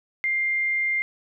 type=tone; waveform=sine; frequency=2100 Hz; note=C7; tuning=6 cents sharp; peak=-21 dBFS; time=0.24-1.02 s; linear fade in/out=0 ms; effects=none